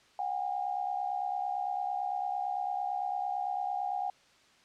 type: tone pair together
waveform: sine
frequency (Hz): 733 / 801.9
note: F#5 / G5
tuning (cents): -16 / +39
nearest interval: major second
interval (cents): 155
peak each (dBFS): -34 / -33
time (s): 0.19-4.1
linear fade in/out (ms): 2
effects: white hiss -62 dBFS RMS until 4.64 s + low-pass 5000 Hz 12 dB/octave